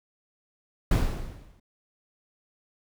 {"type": "noise with exponential decay", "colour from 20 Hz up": "brown", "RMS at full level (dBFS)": -18, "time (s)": [0.91, 1.6], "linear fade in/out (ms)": 5, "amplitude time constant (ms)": 150, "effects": []}